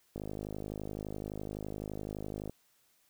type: click train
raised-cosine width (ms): 2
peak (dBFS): -26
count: 122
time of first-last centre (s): 0.16-2.496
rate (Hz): 51.8
effects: white hiss -70 dBFS RMS until 3.09 s